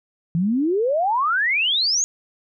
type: exponential sweep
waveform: sine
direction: up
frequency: 160 to 6790 Hz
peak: -17 dBFS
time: 0.35-2.04 s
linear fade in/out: 0 ms
effects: none